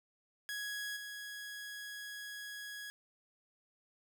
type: tone with level steps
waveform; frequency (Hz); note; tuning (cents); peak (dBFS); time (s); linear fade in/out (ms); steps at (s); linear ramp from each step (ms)
sawtooth; 1665; G#6; +4; -35 / -40; 0.49-2.9; 0; 0.96; 10
effects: 12-bit